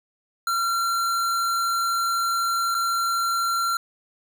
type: tone with dropouts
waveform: square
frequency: 1368 Hz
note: F6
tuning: 36 cents flat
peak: -22 dBFS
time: 0.47-3.77 s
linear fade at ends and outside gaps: 2 ms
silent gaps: 2.745-2.749 s
effects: none